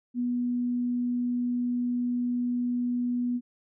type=tone; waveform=sine; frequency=244.3 Hz; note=B3; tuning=19 cents flat; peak=-25 dBFS; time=0.14-3.41 s; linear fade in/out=50 ms; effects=none